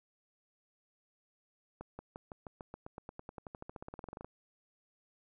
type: accelerating click train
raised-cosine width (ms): 1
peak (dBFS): -30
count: 28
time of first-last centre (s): 1.81-4.246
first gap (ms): 180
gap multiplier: 0.94
effects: none